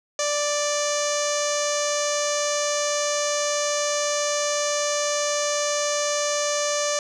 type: tone with low-pass filter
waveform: sawtooth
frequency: 587.3 Hz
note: D5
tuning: in tune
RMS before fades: -24 dBFS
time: 0.19-6.99 s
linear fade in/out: 2 ms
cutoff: 6400 Hz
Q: 5.9
effects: none